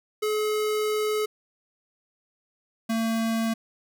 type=tone pair in turn; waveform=square; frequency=426.5 / 225.9 Hz; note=G#4 / A3; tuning=+46 / +46 cents; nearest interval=major seventh; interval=1100 cents; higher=first; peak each=-24 dBFS; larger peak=neither; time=0.22-1.26 / 2.89-3.54 s; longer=first; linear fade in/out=10 ms; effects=none